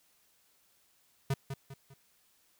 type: tone with echo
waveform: square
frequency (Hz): 136.7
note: C#3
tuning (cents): -24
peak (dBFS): -28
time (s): 1.3-1.34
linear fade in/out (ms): 5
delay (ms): 200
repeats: 3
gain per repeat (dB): -8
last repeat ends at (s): 1.94
effects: white hiss -69 dBFS RMS until 2.59 s